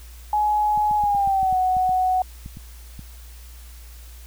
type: tone with pitch glide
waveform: sine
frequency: 842 to 741.5 Hz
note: G#5 to F#5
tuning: +24 to +4 cents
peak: -17 dBFS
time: 0.33-2.22 s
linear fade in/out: 2 ms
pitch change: -220 cents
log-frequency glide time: 0.96-1.56 s
type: clicks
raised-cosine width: 5 ms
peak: -24 dBFS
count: 12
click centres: 0.776 / 0.912 / 1.038 / 1.149 / 1.275 / 1.43 / 1.527 / 1.768 / 1.893 / 2.461 / 2.571 / 2.993 s
effects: added 59 Hz sine -39 dBFS peak until 4.26 s + white hiss -49 dBFS RMS until 4.26 s